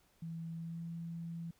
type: tone with pitch glide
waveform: sine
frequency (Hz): 164.81 to 167.4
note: E3 to E3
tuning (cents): 0 to +27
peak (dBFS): -40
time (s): 0.22-1.51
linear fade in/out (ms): 5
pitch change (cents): +27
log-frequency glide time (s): 0.56-0.81
effects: pink hiss -71 dBFS RMS until 1.59 s